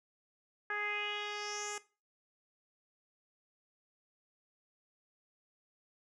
10% pulse tone with low-pass filter sweep, 415.3 Hz, G#4, in tune, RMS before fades -39 dBFS, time 0.7-1.78 s, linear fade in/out 2 ms, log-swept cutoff 1700 to 8200 Hz, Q 4.2, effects noise-tail reverb RT60 0.3 s tail -17 dB re dry

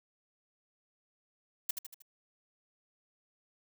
blue noise with echo, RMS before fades -31 dBFS, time 1.69-1.71 s, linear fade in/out 5 ms, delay 78 ms, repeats 4, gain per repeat -6 dB, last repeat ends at 2.022 s, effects none

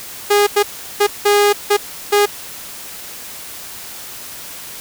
sawtooth tone bursts at uneven times, 410.4 Hz, G#4, 21 cents flat, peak -6 dBFS, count 6, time 0.3-0.47 / 0.56-0.63 / 1-1.07 / 1.25-1.53 / 1.7-1.77 / 2.12-2.26 s, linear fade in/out 10 ms, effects white hiss -32 dBFS RMS until 4.8 s

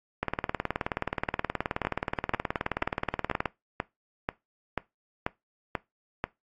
two click trains, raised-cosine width 0.5 ms, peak -12 / -12 dBFS, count 62 / 10, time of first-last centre 0.23-3.458 / 1.85-6.24 s, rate 18.9 / 2.05 Hz, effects noise-tail reverb RT60 0.2 s tail -20 dB re dry + AAC 48 kbps

